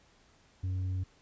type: tone with tanh clipping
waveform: triangle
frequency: 93 Hz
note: F#2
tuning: 9 cents sharp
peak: -31 dBFS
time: 0.63-1.04 s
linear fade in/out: 10 ms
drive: 8 dB
effects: pink hiss -64 dBFS RMS until 1.21 s + resampled to 16000 Hz